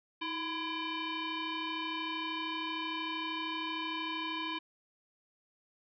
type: tone with frequency modulation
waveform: sine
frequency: 1023 Hz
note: C6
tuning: 39 cents flat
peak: -34 dBFS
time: 0.21-4.59 s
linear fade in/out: 10 ms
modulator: 671 Hz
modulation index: 3.7
effects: none